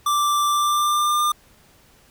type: tone with pitch glide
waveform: square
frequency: 1174.7 to 1201.5 Hz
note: D6 to D6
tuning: 0 to +39 cents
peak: -18 dBFS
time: 0.06-1.32 s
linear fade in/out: 5 ms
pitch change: +39 cents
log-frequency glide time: 0.49-1.2 s
effects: pink hiss -54 dBFS RMS until 2.1 s